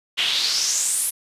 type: noise with band-pass filter sweep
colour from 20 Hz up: pink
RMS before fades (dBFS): -22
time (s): 0.17-1.11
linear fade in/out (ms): 20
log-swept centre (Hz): 2900 to 11000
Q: 4.3
effects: resampled to 32000 Hz

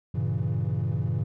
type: chord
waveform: triangle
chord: G diminished seventh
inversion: none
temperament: equal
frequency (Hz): 98 / 116.54 / 138.59 / 164.81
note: G2 / Bb2 / Db3 / Fb3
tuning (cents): 0 / 0 / 0 / 0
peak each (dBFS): -27 / -26 / -27 / -29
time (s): 0.14-1.24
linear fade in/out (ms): 10
effects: tanh soft clip ceiling -18 dBFS

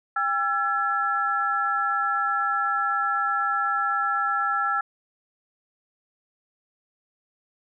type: tone cluster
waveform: sine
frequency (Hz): 801 / 1346 / 1697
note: G5 / E6 / G#6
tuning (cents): +37 / +36 / +37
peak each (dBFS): -29 / -23 / -29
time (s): 0.16-4.81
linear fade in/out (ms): 5
effects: none

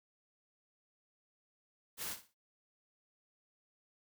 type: noise with echo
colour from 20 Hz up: white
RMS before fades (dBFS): -41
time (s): 1.97-2.17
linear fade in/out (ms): 50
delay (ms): 59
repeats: 3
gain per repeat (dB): -12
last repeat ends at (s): 2.347
effects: none

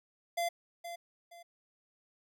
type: tone with echo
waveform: square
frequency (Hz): 687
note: F5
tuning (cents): -29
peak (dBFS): -31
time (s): 0.37-0.49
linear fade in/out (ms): 10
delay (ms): 470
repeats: 2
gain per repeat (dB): -10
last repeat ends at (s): 1.43
effects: none

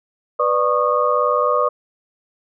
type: tone cluster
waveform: sine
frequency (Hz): 495.1 / 593 / 1101 / 1225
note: B4 / D5 / C#6 / D#6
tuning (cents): +4 / +17 / -12 / -27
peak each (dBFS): -20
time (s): 0.39-1.69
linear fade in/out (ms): 10
effects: none

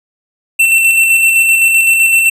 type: tone with tremolo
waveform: square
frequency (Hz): 2692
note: E7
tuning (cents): +36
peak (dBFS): -6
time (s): 0.59-2.3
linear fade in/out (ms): 10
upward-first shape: square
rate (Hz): 7.8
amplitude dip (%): 30
effects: resampled to 32000 Hz

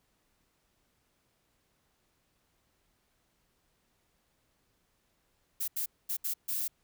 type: noise bursts at uneven times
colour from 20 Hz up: violet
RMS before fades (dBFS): -33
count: 5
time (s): 5.6-5.68 / 5.76-5.86 / 6.09-6.17 / 6.24-6.34 / 6.48-6.68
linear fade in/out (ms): 10
effects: pink hiss -74 dBFS RMS until 6.83 s

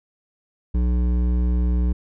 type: tone with hard clipping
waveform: sine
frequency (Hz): 60.6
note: B1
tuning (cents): -32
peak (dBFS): -19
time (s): 0.74-1.93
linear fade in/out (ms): 10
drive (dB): 11
effects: none

